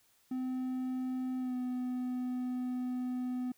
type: tone with pitch glide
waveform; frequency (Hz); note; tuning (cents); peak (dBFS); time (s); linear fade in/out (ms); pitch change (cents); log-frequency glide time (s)
triangle; 256.3 to 250.9; C4 to B3; -36 to +28; -31; 0.31-3.52; 5; -36; 1.39-1.54
effects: white hiss -69 dBFS RMS until 3.57 s